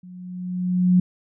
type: tone with level ramp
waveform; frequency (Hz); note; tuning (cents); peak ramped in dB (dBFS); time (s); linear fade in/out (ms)
sine; 181; F#3; -38; -39 to -11; 0.03-1; 5
effects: none